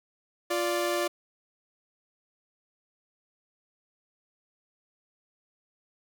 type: tone pair together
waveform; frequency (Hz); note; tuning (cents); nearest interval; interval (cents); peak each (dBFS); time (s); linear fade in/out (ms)
sawtooth; 349.2 / 585.8; F4 / D5; 0 / -5; major sixth; 895; -25; 0.5-1.08; 10
effects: none